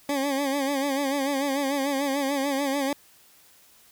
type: tone with vibrato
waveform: 20% pulse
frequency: 277.2 Hz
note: C#4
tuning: in tune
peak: -19 dBFS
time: 0.09-2.93 s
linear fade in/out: 2 ms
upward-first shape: sine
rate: 6.8 Hz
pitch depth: 71 cents each way
effects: white hiss -56 dBFS RMS until 3.91 s